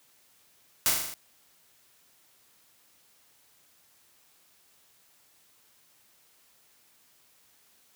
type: noise with echo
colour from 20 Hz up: white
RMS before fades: -23 dBFS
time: 0.86-0.9 s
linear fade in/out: 0 ms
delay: 40 ms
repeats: 6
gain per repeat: -3 dB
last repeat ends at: 1.14 s
effects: white hiss -63 dBFS RMS until 7.95 s + high-pass 60 Hz 12 dB/octave